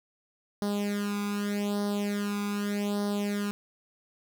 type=tone with flanger; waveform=sawtooth; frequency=204.3 Hz; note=G#3; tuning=28 cents flat; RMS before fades=-30 dBFS; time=0.62-3.51 s; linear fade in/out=0 ms; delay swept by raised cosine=0.2 to 0.83 ms; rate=0.83 Hz; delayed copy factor=+0.85; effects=none